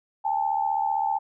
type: tone pair together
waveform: sine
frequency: 804 / 879.5 Hz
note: G5 / A5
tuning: +44 / -1 cents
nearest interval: major second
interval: 155 cents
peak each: -25 dBFS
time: 0.24-1.19 s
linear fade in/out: 20 ms
effects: none